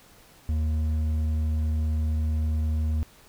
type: tone with hard clipping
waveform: sine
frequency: 77.78 Hz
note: D#2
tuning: in tune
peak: -24 dBFS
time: 0.49-3.03 s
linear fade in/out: 0 ms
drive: 5 dB
effects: pink hiss -54 dBFS RMS until 3.28 s